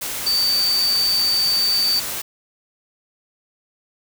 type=tone in noise; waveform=sine; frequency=4593 Hz; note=D8; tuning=39 cents flat; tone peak=-16 dBFS; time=0.26-2 s; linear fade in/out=10 ms; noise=white; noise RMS=-27 dBFS; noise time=0.01-2.22 s; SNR=+8 dB; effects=none